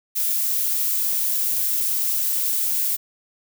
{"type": "noise", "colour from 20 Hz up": "violet", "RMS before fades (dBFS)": -22, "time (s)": [0.15, 2.97], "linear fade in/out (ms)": 20, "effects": []}